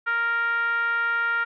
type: tone with band-pass filter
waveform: 10% pulse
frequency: 466.2 Hz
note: A#4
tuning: in tune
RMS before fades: -24 dBFS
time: 0.06-1.45 s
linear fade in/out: 20 ms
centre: 1500 Hz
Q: 8.2
effects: resampled to 11025 Hz